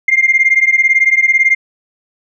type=beating tone pair; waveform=sine; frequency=2100 / 2118 Hz; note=C7 / C7; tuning=+6 / +21 cents; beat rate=18 Hz; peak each=-10 dBFS; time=0.08-1.55 s; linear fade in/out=5 ms; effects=tanh soft clip ceiling -1 dBFS